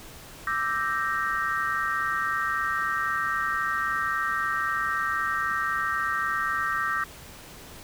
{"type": "chord", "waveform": "sine", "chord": "E half-diminished seventh", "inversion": "third", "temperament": "equal", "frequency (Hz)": [1174.7, 1318.5, 1568, 1864.7], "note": ["D6", "E6", "G6", "Bb6"], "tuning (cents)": [0, 0, 0, 0], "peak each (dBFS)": -30, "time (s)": [0.47, 7.04], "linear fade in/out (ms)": 2, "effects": ["pink hiss -45 dBFS RMS until 7.83 s"]}